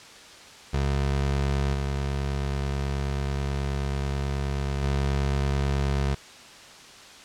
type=tone with level steps; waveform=25% pulse; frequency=69.3 Hz; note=C#2; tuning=in tune; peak=-19 / -22 / -19 dBFS; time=0.73-6.15 s; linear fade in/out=10 ms; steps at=1.73 / 4.82 s; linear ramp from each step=20 ms; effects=white hiss -46 dBFS RMS until 7.24 s + low-pass 6000 Hz 12 dB/octave